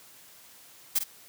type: noise with echo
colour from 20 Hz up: blue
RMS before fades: -24 dBFS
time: 0.95-0.99 s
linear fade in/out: 10 ms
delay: 50 ms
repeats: 1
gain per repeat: -8 dB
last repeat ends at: 1.04 s
effects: white hiss -53 dBFS RMS until 1.28 s + high-pass 80 Hz 12 dB/octave